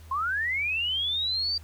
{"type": "linear sweep", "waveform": "sine", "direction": "up", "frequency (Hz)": [1029, 4699], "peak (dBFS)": -25, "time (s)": [0.11, 1.58], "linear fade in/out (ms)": 5, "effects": ["added 80 Hz sine -44 dBFS peak until 1.63 s", "pink hiss -56 dBFS RMS until 1.63 s"]}